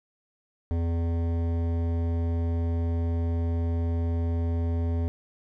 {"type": "tone with hard clipping", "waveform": "triangle", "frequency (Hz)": 84, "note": "E2", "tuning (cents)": 33, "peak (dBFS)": -26, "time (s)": [0.71, 5.08], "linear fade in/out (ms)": 0, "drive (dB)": 18, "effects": []}